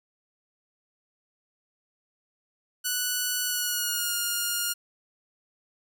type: tone with pitch glide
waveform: 5% pulse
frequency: 1480 to 1417.3 Hz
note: F#6 to F6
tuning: 0 to +25 cents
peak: -15 dBFS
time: 2.84-4.74 s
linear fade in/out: 20 ms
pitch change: -75 cents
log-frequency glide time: 3.45-4.16 s
effects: none